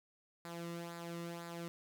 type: tone with flanger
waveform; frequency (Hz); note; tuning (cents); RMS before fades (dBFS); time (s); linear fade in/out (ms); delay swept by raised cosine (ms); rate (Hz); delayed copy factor
sawtooth; 170; F3; -46; -45; 0.45-1.68; 0; 0.33 to 1.29; 2; -0.6
effects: none